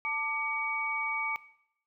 sine tone cluster, 889 / 1185 / 2259 Hz, A5 / D6 / C#7, +18 / +15 / +32 cents, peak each -37 / -37 / -31 dBFS, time 0.05-1.36 s, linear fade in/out 0 ms, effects noise-tail reverb RT60 0.7 s tail -17 dB re dry

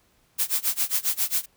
blue noise with tremolo, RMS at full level -22 dBFS, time 0.38-1.46 s, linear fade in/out 20 ms, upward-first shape sine, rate 7.4 Hz, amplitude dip 95%, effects pink hiss -64 dBFS RMS until 1.56 s

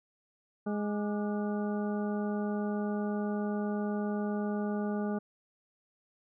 harmonic tone with a mistuned harmonic, 207.7 Hz, G#3, in tune, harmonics 1 / 2 / 3 / 4 / 6 / 7, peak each -31 / -37 / -41 / -43 / -47 / -48 dBFS, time 0.66-5.19 s, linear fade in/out 10 ms, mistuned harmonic 6, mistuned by -79 cents, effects none

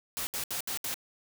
white noise bursts, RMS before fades -34 dBFS, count 5, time 0.17-0.942 s, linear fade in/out 0 ms, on 100 ms, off 68 ms, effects none

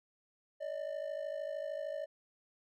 triangle ring-modulated tone, 599 Hz, D5, 34 cents sharp, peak -32 dBFS, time 0.6-2.06 s, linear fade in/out 20 ms, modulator 26.6 Hz, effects none

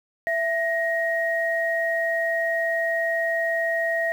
sine tone pair together, 664.7 / 1880 Hz, E5 / A#6, +14 / +14 cents, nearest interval octave + tritone, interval 1800 cents, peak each -24 dBFS, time 0.27-4.12 s, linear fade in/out 0 ms, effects 8-bit

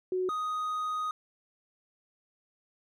sine / triangle tone pair in turn, 369.2 / 1247.2 Hz, F#4 / D#6, -4 / +4 cents, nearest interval octave + major sixth, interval 2108 cents, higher second, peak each -27 / -28 dBFS, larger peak first, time 0.12-0.29 / 0.29-1.11 s, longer second, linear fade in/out 2 ms, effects none

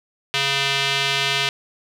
square tone with band-pass filter, 138.5 Hz, C#3, 1 cent flat, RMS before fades -21 dBFS, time 0.34-1.49 s, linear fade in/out 0 ms, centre 3100 Hz, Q 1.9, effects none

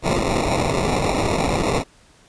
violet noise with sample-and-hold, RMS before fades -20 dBFS, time 0.02-1.84 s, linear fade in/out 50 ms, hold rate 1575 Hz, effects pink hiss -53 dBFS RMS until 2.28 s + resampled to 22050 Hz

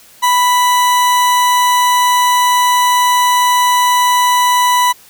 40% pulse tone, 987.8 Hz, B5, in tune, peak -8 dBFS, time 0.22-4.93 s, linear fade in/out 20 ms, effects white hiss -43 dBFS RMS until 5.09 s

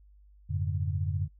sine tone cluster, 89.9 / 104.9 / 143.3 Hz, F#2 / G#2 / D3, -49 / +18 / -42 cents, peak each -30 / -34 / -33 dBFS, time 0.49-1.28 s, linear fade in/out 20 ms, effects noise-tail reverb RT60 0.1 s tail -22 dB re dry + added 50 Hz sine -54 dBFS peak until 1.39 s

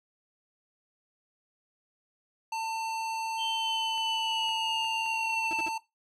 square tone, 896 Hz, A5, 31 cents sharp, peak -31 dBFS, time 2.52-5.78 s, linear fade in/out 5 ms
sine linear sweep, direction down, 3136 to 2637 Hz, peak -30 dBFS, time 3.37-5.7 s, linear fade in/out 50 ms
clicks, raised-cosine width 0.3 ms, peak -35 dBFS, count 4, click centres 3.978 / 4.49 / 4.846 / 5.061 s
35% pulse tone bursts, 329.3 Hz, E4, 2 cents flat, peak -35 dBFS, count 3, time 5.51-5.685 s, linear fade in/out 0 ms, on 21 ms, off 56 ms
effects noise-tail reverb RT60 0.2 s tail -17 dB re dry + low-pass 9000 Hz 12 dB/octave

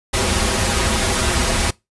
pink noise with comb filter, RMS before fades -18 dBFS, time 0.13-1.71 s, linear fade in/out 10 ms, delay 6.8 ms, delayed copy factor -0.95, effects noise-tail reverb RT60 0.2 s tail -22 dB re dry + resampled to 24000 Hz

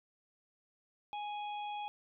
harmonic tone, 830.6 Hz, G#5, in tune, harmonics 1 / 3 / 4, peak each -38 / -50 / -51 dBFS, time 1.13-1.88 s, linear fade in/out 0 ms, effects none

